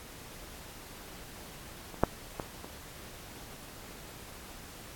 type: clicks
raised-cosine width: 1 ms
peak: -29 / -7 / -19 / -30 dBFS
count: 4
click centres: 1.943 / 2.036 / 2.398 / 2.645 s
effects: pink hiss -48 dBFS RMS until 4.95 s + AAC 64 kbps